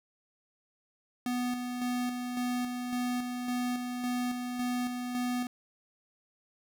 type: tone with tremolo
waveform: square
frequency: 246.9 Hz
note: B3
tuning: in tune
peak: -30 dBFS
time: 1.26-5.47 s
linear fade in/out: 2 ms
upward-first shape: square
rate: 1.8 Hz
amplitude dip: 40%
effects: none